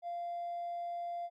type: tone with hard clipping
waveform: sine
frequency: 693 Hz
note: F5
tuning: 14 cents flat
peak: -37 dBFS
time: 0.02-1.3 s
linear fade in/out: 50 ms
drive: 1 dB
effects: none